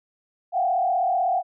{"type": "tone with frequency modulation", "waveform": "sine", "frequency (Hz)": 731, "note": "F#5", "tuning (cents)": -21, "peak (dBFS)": -19, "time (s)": [0.52, 1.43], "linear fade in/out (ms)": 50, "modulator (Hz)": 36, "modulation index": 1.3, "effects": []}